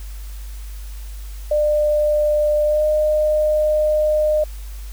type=tone with pitch glide; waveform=sine; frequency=599 to 609.8 Hz; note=D5 to D#5; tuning=+34 to -35 cents; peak=-14 dBFS; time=1.51-4.44 s; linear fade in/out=5 ms; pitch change=+31 cents; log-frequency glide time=2.65-2.84 s; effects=added 50 Hz sine -29 dBFS peak until 4.92 s + white hiss -45 dBFS RMS until 4.92 s